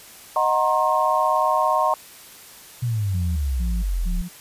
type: chord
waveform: sine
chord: C half-diminished seventh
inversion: first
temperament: equal with one note detuned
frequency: 622.3 / 740 / 932.3 / 1069.1 Hz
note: Eb5 / Gb5 / Bb5 / C6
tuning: 0 / 0 / 0 / +37 cents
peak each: -23 / -24 / -22 / -21 dBFS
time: 0.36-1.94 s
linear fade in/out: 2 ms
type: exponential sweep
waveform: sine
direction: down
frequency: 125.3 to 35 Hz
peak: -20 dBFS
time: 2.82-4.22 s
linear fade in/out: 10 ms
type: tone bursts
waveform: sine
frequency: 176.5 Hz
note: F3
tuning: 19 cents sharp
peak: -29 dBFS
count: 3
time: 3.13-4.29 s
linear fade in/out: 20 ms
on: 240 ms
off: 220 ms
effects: white hiss -44 dBFS RMS until 4.4 s + resampled to 32000 Hz